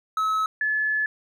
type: tone pair in turn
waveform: triangle / sine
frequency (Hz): 1290 / 1721.9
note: E6 / A6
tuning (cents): -38 / -38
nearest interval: perfect fourth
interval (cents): 500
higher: second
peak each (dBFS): -19 / -21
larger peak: first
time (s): 0.17-0.46 / 0.61-1.06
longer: second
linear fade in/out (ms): 2
effects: none